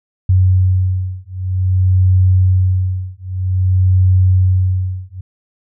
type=beating tone pair; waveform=sine; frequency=92.5 / 93.02 Hz; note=F#2 / F#2; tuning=0 / +10 cents; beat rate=0.52 Hz; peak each=-13 dBFS; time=0.29-5.21 s; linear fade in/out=5 ms; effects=none